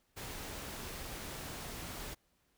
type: noise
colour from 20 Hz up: pink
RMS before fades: -44 dBFS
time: 0.16-2.15 s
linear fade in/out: 20 ms
effects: pink hiss -75 dBFS RMS until 2.57 s